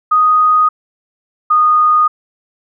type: tone pair in turn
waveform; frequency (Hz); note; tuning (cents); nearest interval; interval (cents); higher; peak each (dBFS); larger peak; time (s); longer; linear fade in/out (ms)
sine; 1244.5 / 1232.3; D#6 / D#6; 0 / -17; unison; 17; first; -7; neither; 0.11-0.69 / 1.5-2.08; neither; 10
effects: none